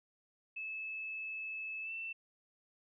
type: tone with pitch glide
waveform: sine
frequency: 2607 to 2673 Hz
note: E7 to E7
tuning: -20 to +23 cents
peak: -39 dBFS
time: 0.56-2.13 s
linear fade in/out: 10 ms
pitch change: +43 cents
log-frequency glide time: 1.82-1.92 s
effects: none

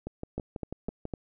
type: two click trains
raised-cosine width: 2 ms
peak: -20 / -22 dBFS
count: 4 / 7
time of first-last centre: 0.38-1.138 / 0.07-1.054 s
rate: 3.96 / 6.1 Hz
effects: none

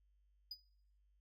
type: tone with exponential decay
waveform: triangle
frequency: 4947 Hz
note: D#8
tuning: 11 cents flat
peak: -39 dBFS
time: 0.51-0.6 s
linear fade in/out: 5 ms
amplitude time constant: 18 ms
effects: noise-tail reverb RT60 0.6 s tail -19 dB re dry + added 50 Hz sine -70 dBFS peak until 1.2 s

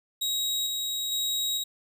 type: tone with tremolo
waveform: sawtooth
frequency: 3810 Hz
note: A#7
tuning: 37 cents sharp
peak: -23 dBFS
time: 0.21-1.64 s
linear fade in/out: 10 ms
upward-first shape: square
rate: 1.1 Hz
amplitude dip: 25%
effects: none

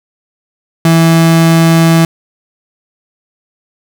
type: tone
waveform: 35% pulse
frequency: 164.6 Hz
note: E3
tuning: 2 cents flat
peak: -3 dBFS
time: 0.85-2.05 s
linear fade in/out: 2 ms
effects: none

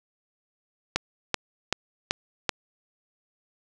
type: click train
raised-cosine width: 0.2 ms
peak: -5 dBFS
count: 5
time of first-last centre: 0.96-2.493 s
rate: 2.61 Hz
effects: none

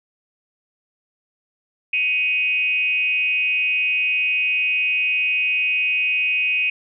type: tone with frequency modulation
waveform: sine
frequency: 2513 Hz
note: D#7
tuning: 17 cents sharp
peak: -17 dBFS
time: 1.93-6.7 s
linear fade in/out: 5 ms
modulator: 284 Hz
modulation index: 0.53
effects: none

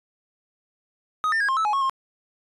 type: tone with pitch steps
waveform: triangle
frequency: 1255 / 1798 / 1642 / 1063 / 1308 / 840 / 1097 / 1066 Hz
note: D#6 / A6 / G#6 / C6 / E6 / G#5 / C#6 / C6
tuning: +15 / +37 / -20 / +27 / -14 / +19 / -18 / +32 cents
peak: -18 dBFS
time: 1.24-1.896 s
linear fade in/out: 0 ms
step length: 82 ms
effects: resampled to 24000 Hz

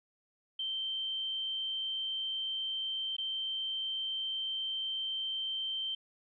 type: tone with dropouts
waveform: sine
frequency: 3123 Hz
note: G7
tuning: 7 cents flat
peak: -33 dBFS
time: 0.59-5.95 s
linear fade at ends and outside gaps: 5 ms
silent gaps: 3.166-3.182 s
effects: none

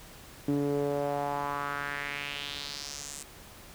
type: tone with band-pass filter sweep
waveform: sawtooth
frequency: 143 Hz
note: D3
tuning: 46 cents flat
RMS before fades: -33 dBFS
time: 0.48-3.23 s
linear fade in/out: 2 ms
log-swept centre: 300 to 8400 Hz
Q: 2.9
effects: pink hiss -50 dBFS RMS until 3.74 s

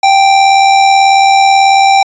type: tone with amplitude modulation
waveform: square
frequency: 784 Hz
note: G5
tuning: in tune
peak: -3 dBFS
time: 0.03-2.03 s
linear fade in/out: 5 ms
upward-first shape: sine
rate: 78.3 Hz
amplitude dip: 40%
effects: resampled to 16000 Hz

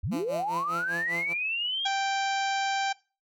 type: linear sweep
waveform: sine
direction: up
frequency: 58.2 to 3317 Hz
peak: -27 dBFS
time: 0.03-1.88 s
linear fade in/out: 10 ms
type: tone with tremolo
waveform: 10% pulse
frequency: 170 Hz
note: F3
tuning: 46 cents flat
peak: -25 dBFS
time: 0.11-1.34 s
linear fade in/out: 20 ms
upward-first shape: sine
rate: 5 Hz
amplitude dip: 90%
type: harmonic tone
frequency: 784 Hz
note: G5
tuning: in tune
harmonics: 1 / 2 / 3 / 4 / 5 / 6 / 7 / 8 / 9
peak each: -27 / -33 / -37 / -39 / -41 / -43 / -44 / -45 / -46 dBFS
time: 1.85-2.93 s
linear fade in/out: 10 ms
effects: noise-tail reverb RT60 0.3 s tail -20 dB re dry

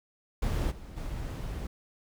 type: noise with level steps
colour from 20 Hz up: brown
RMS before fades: -29 / -44 / -36 dBFS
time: 0.42-1.67 s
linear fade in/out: 5 ms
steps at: 0.7 / 0.96 s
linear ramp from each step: 20 ms
effects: none

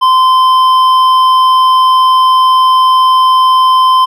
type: tone with hard clipping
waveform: sine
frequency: 1033 Hz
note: C6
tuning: 22 cents flat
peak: -6 dBFS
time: 0.01-4.06 s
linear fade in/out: 20 ms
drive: 7 dB
effects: none

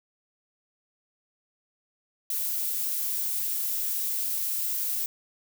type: noise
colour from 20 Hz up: violet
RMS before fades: -29 dBFS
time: 2.3-5.06 s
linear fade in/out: 2 ms
effects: none

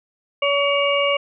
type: harmonic tone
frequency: 566 Hz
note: C#5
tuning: 36 cents sharp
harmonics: 1 / 2 / 4 / 5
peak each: -19 / -24 / -23 / -23 dBFS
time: 0.42-1.17 s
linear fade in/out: 5 ms
effects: none

